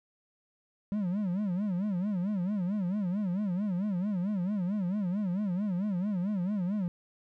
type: tone with vibrato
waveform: triangle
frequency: 192.7 Hz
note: G3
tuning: 29 cents flat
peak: -26 dBFS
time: 0.92-6.88 s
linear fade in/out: 0 ms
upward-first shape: sine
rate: 4.5 Hz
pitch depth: 180 cents each way
effects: none